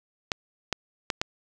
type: clicks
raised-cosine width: 0.2 ms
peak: -8 dBFS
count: 4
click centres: 0.318 / 0.727 / 1.102 / 1.215 s
effects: none